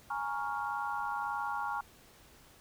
sine chord, Bb minor seventh, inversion third, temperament equal, 830.6 / 932.3 / 1108.7 / 1396.9 Hz, Ab5 / Bb5 / Db6 / F6, 0 / 0 / 0 / 0 cents, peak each -37 / -39 / -39 / -39 dBFS, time 0.1-1.81 s, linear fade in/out 5 ms, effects pink hiss -59 dBFS RMS until 2.6 s

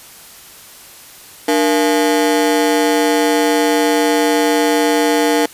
30% pulse ring-modulated tone, 384 Hz, G4, 36 cents flat, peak -6 dBFS, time 1.48-5.46 s, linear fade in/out 5 ms, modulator 86 Hz, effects white hiss -39 dBFS RMS until 5.53 s + resampled to 32000 Hz

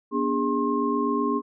sine tone cluster, 242.2 / 290.1 / 409.2 / 1067 Hz, B3 / D4 / G#4 / C6, -34 / -21 / -26 / +34 cents, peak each -27 dBFS, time 0.11-1.42 s, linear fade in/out 50 ms, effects none

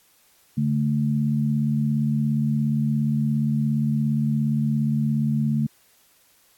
sine tone pair together, 143.4 / 220.6 Hz, D3 / A3, -41 / +5 cents, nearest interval perfect fifth, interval 746 cents, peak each -22 dBFS, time 0.57-5.67 s, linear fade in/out 10 ms, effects white hiss -59 dBFS RMS until 6.57 s + AAC 64 kbps

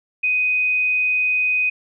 sine tone, 2500 Hz, D#7, 8 cents sharp, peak -16 dBFS, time 0.23-1.7 s, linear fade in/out 10 ms, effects none

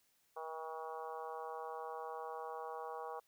harmonic tone, 160 Hz, D#3, 49 cents sharp, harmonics 3 / 4 / 5 / 6 / 7 / 8 / 9, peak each -47 / -52 / -47 / -51 / -49 / -58 / -60 dBFS, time 0.36-3.2 s, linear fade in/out 10 ms, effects white hiss -75 dBFS RMS until 3.27 s

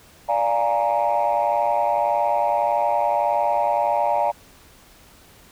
sine chord, Bb dominant seventh, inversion first, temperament equal, 587.3 / 698.5 / 830.6 / 932.3 Hz, D5 / F5 / Ab5 / Bb5, 0 / 0 / 0 / 0 cents, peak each -22 dBFS, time 0.28-4.32 s, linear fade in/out 20 ms, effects tanh soft clip ceiling -12 dBFS + pink hiss -50 dBFS RMS until 5.51 s

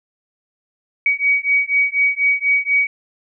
sine beating tone pair, 2258 / 2262.1 Hz, C#7 / C#7, +31 / +35 cents, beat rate 4.1 Hz, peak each -17 dBFS, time 1.06-2.87 s, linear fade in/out 2 ms, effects none

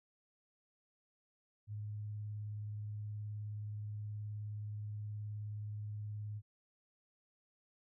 sine tone with vibrato, 105.1 Hz, G#2, 21 cents sharp, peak -40 dBFS, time 1.67-6.42 s, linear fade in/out 50 ms, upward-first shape sine, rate 19 Hz, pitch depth 17 cents each way, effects none

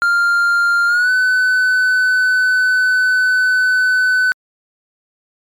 triangle tone with pitch glide, 1396.9 to 1505.8 Hz, F6 to F#6, 0 to +30 cents, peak -9 dBFS, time 0.02-4.32 s, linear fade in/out 0 ms, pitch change +130 cents, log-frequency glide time 0.87-1.11 s, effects MP3 96 kbps

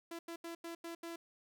sawtooth tone bursts at uneven times, 335.8 Hz, E4, 32 cents sharp, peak -39 dBFS, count 6, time 0.11-0.19 / 0.28-0.36 / 0.44-0.55 / 0.64-0.75 / 0.84-0.95 / 1.03-1.16 s, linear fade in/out 5 ms, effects none

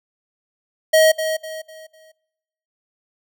square tone with echo, 633 Hz, D#5, 30 cents sharp, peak -11 dBFS, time 0.93-1.12 s, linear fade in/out 10 ms, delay 250 ms, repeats 4, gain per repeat -9 dB, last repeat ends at 2.12 s, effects noise-tail reverb RT60 1.0 s tail -25 dB re dry

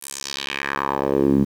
10% pulse tone with band-pass filter sweep, 69.3 Hz, C#2, in tune, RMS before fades -22 dBFS, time 0.01-1.45 s, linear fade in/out 20 ms, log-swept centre 11000 to 200 Hz, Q 2.3, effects 8-bit

